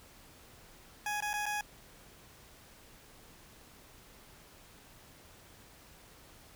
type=tone with dropouts; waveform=20% pulse; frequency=834 Hz; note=G#5; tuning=7 cents sharp; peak=-28 dBFS; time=1.06-1.61 s; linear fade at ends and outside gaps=2 ms; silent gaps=1.205-1.223 / 1.332-1.338 / 1.457-1.463 s; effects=pink hiss -57 dBFS RMS until 6.55 s